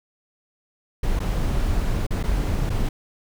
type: noise with dropouts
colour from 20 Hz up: brown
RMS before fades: -22 dBFS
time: 1.03-2.89 s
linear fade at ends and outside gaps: 5 ms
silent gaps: 1.193-1.201 / 2.067-2.106 / 2.23-2.237 / 2.695-2.701 s
effects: none